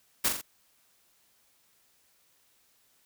white noise with echo, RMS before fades -25 dBFS, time 0.24-0.29 s, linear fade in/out 10 ms, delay 42 ms, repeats 3, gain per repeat -5 dB, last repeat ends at 0.416 s, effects white hiss -67 dBFS RMS until 3.05 s

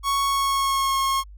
45% pulse tone with pitch glide, 1108.7 to 1083.4 Hz, C#6 to C#6, 0 to -40 cents, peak -20 dBFS, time 0.03-1.24 s, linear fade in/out 50 ms, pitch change -40 cents, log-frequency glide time 0.23-0.97 s, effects added 50 Hz sine -40 dBFS peak until 1.37 s

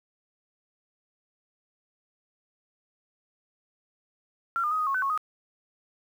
sine tone with pitch steps, 1368 / 1209 / 1259 / 1243 / 1095 / 1514 / 1098 / 1249 Hz, F6 / D6 / D#6 / D#6 / C#6 / F#6 / C#6 / D#6, -36 / +50 / +20 / -2 / -22 / +39 / -17 / +6 cents, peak -24 dBFS, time 4.56-5.176 s, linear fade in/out 0 ms, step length 77 ms, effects 9-bit

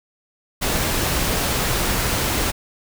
pink noise, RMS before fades -21 dBFS, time 0.61-2.52 s, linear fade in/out 20 ms, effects none

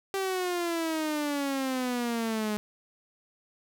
sawtooth exponential sweep, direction down, 392 to 208.6 Hz, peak -24 dBFS, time 0.14-2.57 s, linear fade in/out 0 ms, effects none

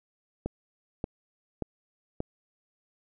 click train, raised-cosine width 2 ms, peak -17 dBFS, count 4, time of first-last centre 0.46-2.204 s, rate 1.72 Hz, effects none

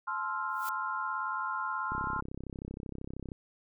sine chord, F major seventh, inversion first, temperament equal with one note detuned, 863.4 / 1046.5 / 1318.5 / 1396.9 Hz, A5 / C6 / E6 / F6, -33 / 0 / 0 / 0 cents, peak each -40 / -35 / -40 / -36 dBFS, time 0.07-2.21 s, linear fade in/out 10 ms
blue noise with exponential growth, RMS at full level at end -38 dBFS, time 0.49-0.69 s, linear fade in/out 1 ms, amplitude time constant 43 ms
click train, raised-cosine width 3 ms, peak -27 dBFS, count 47, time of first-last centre 1.92-3.318 s, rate 32.9 Hz
effects none

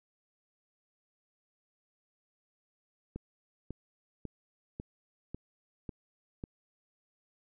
click train, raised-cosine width 3 ms, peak -26 dBFS, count 7, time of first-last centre 3.16-6.439 s, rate 1.83 Hz, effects none

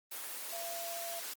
sine tone in noise, 680 Hz, F5, 46 cents flat, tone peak -41 dBFS, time 0.52-1.2 s, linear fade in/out 10 ms, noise white, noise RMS -42 dBFS, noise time 0.11-1.34 s, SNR -2 dB, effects high-pass 400 Hz 12 dB/octave + Opus 24 kbps

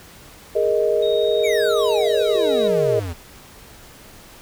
sine chord, Ab suspended second, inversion none, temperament equal, 415.3 / 466.2 / 622.3 Hz, Ab4 / Bb4 / Eb5, 0 / 0 / 0 cents, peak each -20 dBFS, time 0.55-3 s, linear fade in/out 10 ms
sine tone with pitch glide, 3738 to 3828 Hz, A#7 to A#7, +4 to +45 cents, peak -29 dBFS, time 1.02-2.68 s, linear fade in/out 10 ms, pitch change +41 cents, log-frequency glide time 1.5-1.89 s
square exponential sweep, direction down, 2394 to 79.9 Hz, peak -26 dBFS, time 1.43-3.14 s, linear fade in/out 20 ms
effects pink hiss -44 dBFS RMS until 4.41 s

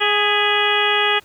harmonic tone with a mistuned harmonic, 415.3 Hz, G#4, in tune, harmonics 1 / 2 / 3 / 4 / 5 / 6 / 7 / 8, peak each -23 / -23 / -23 / -23 / -23 / -23 / -23 / -23 dBFS, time 0-1.2 s, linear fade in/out 20 ms, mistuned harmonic 5, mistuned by -65 cents, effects pink hiss -51 dBFS RMS until 1.24 s + high-pass 80 Hz 12 dB/octave

